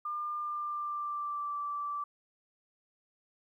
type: tone with pitch glide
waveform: sine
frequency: 1200 to 1164.5 Hz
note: D6 to D6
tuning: +37 to -15 cents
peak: -33 dBFS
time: 0.05-2.04 s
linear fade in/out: 5 ms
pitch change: -52 cents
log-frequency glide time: 0.39-1.58 s
effects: 12-bit